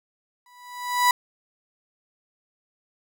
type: tone with exponential growth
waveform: 35% pulse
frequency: 984 Hz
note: B5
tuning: 7 cents flat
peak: -12 dBFS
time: 0.46-1.11 s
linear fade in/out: 2 ms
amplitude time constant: 140 ms
effects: none